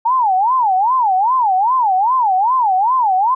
sine tone with vibrato, 880 Hz, A5, in tune, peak -11 dBFS, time 0.05-3.35 s, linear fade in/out 10 ms, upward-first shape sine, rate 2.5 Hz, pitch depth 300 cents each way, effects none

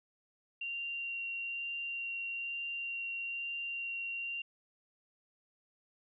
sine tone with vibrato, 2764 Hz, F7, 19 cents flat, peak -36 dBFS, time 0.61-4.42 s, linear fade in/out 5 ms, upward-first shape sine, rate 1.1 Hz, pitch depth 8 cents each way, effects none

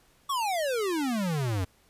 square exponential sweep, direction down, 1156 to 87.31 Hz, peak -27 dBFS, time 0.29-1.65 s, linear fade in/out 10 ms, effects pink hiss -63 dBFS RMS until 1.89 s + resampled to 32000 Hz

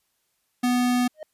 square tone, 246.9 Hz, B3, in tune, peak -20 dBFS, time 0.63-1.08 s, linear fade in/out 10 ms
triangle tone with exponential growth, 619 Hz, D#5, 9 cents flat, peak -27 dBFS, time 1.14-1.23 s, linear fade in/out 2 ms, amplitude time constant 18 ms
effects white hiss -72 dBFS RMS until 1.33 s + resampled to 32000 Hz

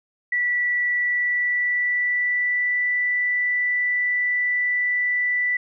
sine tone with pitch glide, 1956 to 1975.3 Hz, B6 to B6, -17 to 0 cents, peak -19 dBFS, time 0.32-5.57 s, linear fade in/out 5 ms, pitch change +17 cents, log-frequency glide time 0.92-2.88 s, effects none

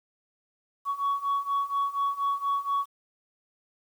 sine beating tone pair, 1118 / 1122.2 Hz, C#6 / C#6, +14 / +21 cents, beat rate 4.2 Hz, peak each -28 / -26 dBFS, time 0.85-2.86 s, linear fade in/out 50 ms, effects tanh soft clip ceiling -21 dBFS + 9-bit

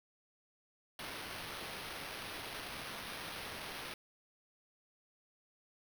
white noise with sample-and-hold, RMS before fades -45 dBFS, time 0.99-3.94 s, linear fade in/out 2 ms, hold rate 7350 Hz, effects none

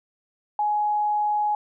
sine tone, 838 Hz, G#5, 15 cents sharp, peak -20 dBFS, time 0.59-1.55 s, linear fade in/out 2 ms, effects none

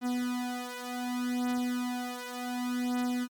45% pulse beating tone pair, 246.9 / 247.57 Hz, B3 / B3, 0 / +4 cents, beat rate 0.67 Hz, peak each -33 / -34 dBFS, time 0.01-3.28 s, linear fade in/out 50 ms, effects MP3 96 kbps

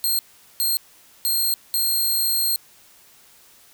5% pulse tone bursts at uneven times, 4214 Hz, C8, 12 cents sharp, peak -12 dBFS, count 4, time 0.04-0.19 / 0.6-0.77 / 1.25-1.54 / 1.74-2.56 s, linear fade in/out 0 ms, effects white hiss -52 dBFS RMS until 3.73 s

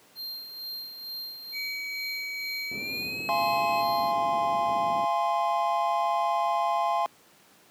square tone with tremolo, 4186 Hz, C8, in tune, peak -34 dBFS, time 0.15-4.14 s, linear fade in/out 50 ms, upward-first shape sine, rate 2.2 Hz, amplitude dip 55%
triangle tone with pitch glide, 2268 to 2560 Hz, C#7 to D#7, +39 to +49 cents, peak -31 dBFS, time 1.52-3.84 s, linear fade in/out 50 ms, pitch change +210 cents, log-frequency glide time 2.67-3.19 s
pink low-pass noise, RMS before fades -36 dBFS, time 2.71-5.05 s, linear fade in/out 5 ms, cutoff 360 Hz, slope 12 dB/octave
triangle chord, F minor, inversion none, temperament equal with one note detuned, 685.3 / 830.6 / 1046.5 Hz, F5 / Ab5 / C6, -33 / 0 / 0 cents, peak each -26 dBFS, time 3.29-7.06 s, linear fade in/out 0 ms
effects pink hiss -57 dBFS RMS until 7.7 s + high-pass 200 Hz 12 dB/octave

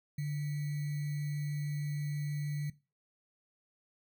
sine tone with sample-and-hold, 146.83 Hz, D3, in tune, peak -32 dBFS, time 0.18-2.7 s, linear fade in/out 5 ms, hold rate 2100 Hz, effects noise-tail reverb RT60 0.3 s tail -19 dB re dry

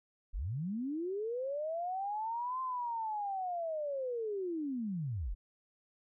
sine linear two-way sweep, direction up then down, 31.65 to 1046.5 to 31.65 Hz, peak -34 dBFS, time 0.33-5.35 s, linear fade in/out 20 ms, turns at 2.61 s, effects none

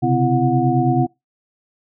sine tone cluster, 128.1 / 137.3 / 255.5 / 337.2 / 730 Hz, C3 / C#3 / C4 / E4 / F#5, -36 / -16 / -41 / +39 / -24 cents, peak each -20 dBFS, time 0.02-1.07 s, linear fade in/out 20 ms, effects noise-tail reverb RT60 0.2 s tail -24 dB re dry

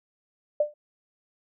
sine tone with exponential decay, 595 Hz, D5, 22 cents sharp, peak -16 dBFS, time 0.6-0.74 s, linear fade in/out 5 ms, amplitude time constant 30 ms, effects none

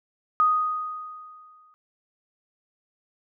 sine tone with exponential decay, 1244.5 Hz, D#6, in tune, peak -15 dBFS, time 0.4-1.74 s, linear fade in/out 0 ms, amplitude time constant 290 ms, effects none

